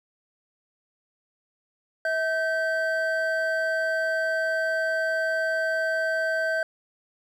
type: tone pair together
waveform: triangle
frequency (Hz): 646 / 1550.7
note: E5 / G6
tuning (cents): -35 / -19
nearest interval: octave + minor third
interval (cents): 1516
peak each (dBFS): -24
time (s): 2.05-6.63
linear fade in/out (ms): 2
effects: none